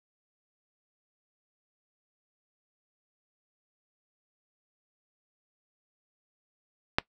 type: click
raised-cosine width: 0.3 ms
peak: -6 dBFS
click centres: 6.985 s
effects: noise-tail reverb RT60 0.1 s tail -21 dB re dry